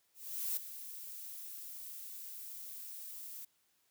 violet noise with ADSR envelope, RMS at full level -35 dBFS, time 0.14-3.45 s, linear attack 430 ms, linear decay 4 ms, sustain -12 dB, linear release 6 ms, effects white hiss -75 dBFS RMS until 3.9 s + high-pass 60 Hz 12 dB/octave

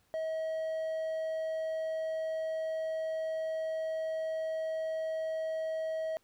triangle tone, 639 Hz, D#5, 46 cents sharp, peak -30 dBFS, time 0.14-6.17 s, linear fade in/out 0 ms, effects pink hiss -71 dBFS RMS until 6.23 s

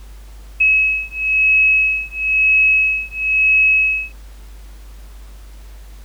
sine beating tone pair, 2568 / 2569 Hz, E7 / E7, -46 / -45 cents, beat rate 1 Hz, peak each -15 dBFS, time 0.6-4.12 s, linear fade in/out 10 ms, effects added 50 Hz sine -34 dBFS peak until 6.04 s + pink hiss -48 dBFS RMS until 6.04 s

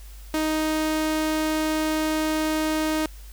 sawtooth tone, 311.9 Hz, D#4, 4 cents sharp, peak -18 dBFS, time 0.34-3.06 s, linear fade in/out 2 ms, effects added 50 Hz sine -39 dBFS peak until 3.32 s + white hiss -51 dBFS RMS until 3.32 s

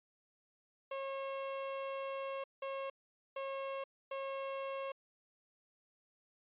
30% pulse tone bursts at uneven times, 543 Hz, C#5, 36 cents flat, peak -36 dBFS, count 4, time 0.91-2.44 / 2.62-2.9 / 3.36-3.84 / 4.11-4.92 s, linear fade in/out 5 ms, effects resampled to 8000 Hz

